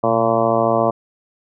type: harmonic tone with a mistuned harmonic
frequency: 114 Hz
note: A#2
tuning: 38 cents flat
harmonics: 1 / 2 / 3 / 4 / 5 / 6 / 7 / 8 / 9 / 10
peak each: -27 / -24 / -24 / -23 / -19 / -19 / -28 / -27 / -24 / -26 dBFS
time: 0.03-0.91 s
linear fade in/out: 10 ms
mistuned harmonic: 1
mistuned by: +110 cents
effects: none